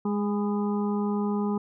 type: harmonic tone with a mistuned harmonic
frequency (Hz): 206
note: G#3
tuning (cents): -14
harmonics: 1 / 2 / 4 / 5 / 6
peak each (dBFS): -25 / -31 / -37 / -39 / -41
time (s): 0.05-1.58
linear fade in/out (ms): 5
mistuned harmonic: 5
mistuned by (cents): -45
effects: none